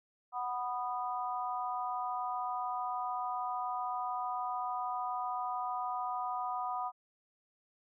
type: harmonic tone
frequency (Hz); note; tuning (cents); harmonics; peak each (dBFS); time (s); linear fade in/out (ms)
246.9; B3; 0; 3 / 4 / 5; -37 / -38 / -39; 0.32-6.92; 50
effects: none